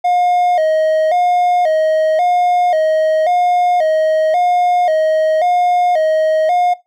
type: tone with vibrato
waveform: triangle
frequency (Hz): 670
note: E5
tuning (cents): +28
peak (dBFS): -9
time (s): 0.04-6.74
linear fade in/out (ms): 10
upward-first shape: square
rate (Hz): 0.93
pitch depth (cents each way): 110
effects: noise-tail reverb RT60 0.2 s tail -18 dB re dry